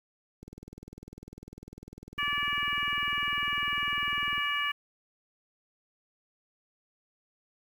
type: click train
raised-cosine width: 3 ms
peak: -32 dBFS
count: 80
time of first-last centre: 0.43-4.38 s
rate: 20 Hz
type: harmonic tone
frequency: 579 Hz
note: D5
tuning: 25 cents flat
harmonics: 2 / 3 / 4 / 5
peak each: -33 / -33 / -33 / -33 dBFS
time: 2.18-4.72 s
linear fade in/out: 10 ms
effects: 9-bit